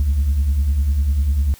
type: beating tone pair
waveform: sine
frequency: 61.74 / 71.74 Hz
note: B1 / D2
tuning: 0 / -40 cents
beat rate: 10 Hz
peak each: -21 / -13 dBFS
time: 0-1.54 s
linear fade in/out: 0 ms
effects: tanh soft clip ceiling -12 dBFS + white hiss -46 dBFS RMS until 1.59 s